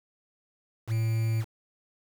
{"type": "tone with quantisation", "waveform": "triangle", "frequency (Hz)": 112.3, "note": "A2", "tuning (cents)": 36, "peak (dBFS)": -22, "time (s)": [0.87, 1.45], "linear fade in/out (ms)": 50, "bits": 7, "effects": []}